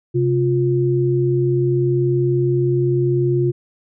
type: tone pair together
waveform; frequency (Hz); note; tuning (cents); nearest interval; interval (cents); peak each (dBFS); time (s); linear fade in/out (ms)
sine; 132.23 / 353; C3 / F4; +19 / +19; octave + perfect fourth; 1700; -17; 0.14-3.52; 20
effects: none